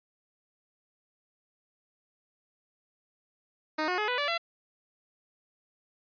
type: tone with pitch steps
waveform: 10% pulse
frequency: 309.9 / 362.2 / 423.3 / 494.8 / 578.3 / 675.9 Hz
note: D#4 / F#4 / G#4 / B4 / D5 / E5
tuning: -7 / -37 / +33 / +3 / -27 / +43 cents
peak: -19 dBFS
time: 3.78-4.38 s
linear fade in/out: 10 ms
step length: 100 ms
effects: resampled to 11025 Hz